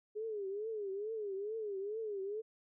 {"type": "tone with vibrato", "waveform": "sine", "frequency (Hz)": 415.3, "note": "G#4", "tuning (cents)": 0, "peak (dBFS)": -37, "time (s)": [0.15, 2.42], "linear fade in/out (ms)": 20, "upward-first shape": "triangle", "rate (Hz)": 2.3, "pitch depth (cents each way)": 160, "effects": []}